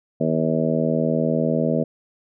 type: harmonic tone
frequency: 80 Hz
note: D#2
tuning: 49 cents sharp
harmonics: 2 / 3 / 4 / 5 / 6 / 7 / 8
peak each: -24 / -23 / -29 / -29 / -26 / -26 / -27 dBFS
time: 0.2-1.84 s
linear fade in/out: 10 ms
effects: none